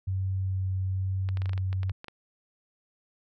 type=tone with vibrato; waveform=sine; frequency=94.7 Hz; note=F#2; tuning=41 cents sharp; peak=-26 dBFS; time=0.07-1.92 s; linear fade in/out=10 ms; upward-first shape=sine; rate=1.1 Hz; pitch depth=8 cents each way
type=clicks; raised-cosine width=0.3 ms; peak=-25 dBFS; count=12; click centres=1.289 / 1.372 / 1.419 / 1.458 / 1.494 / 1.533 / 1.578 / 1.729 / 1.832 / 1.896 / 2.044 / 2.083 s
effects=none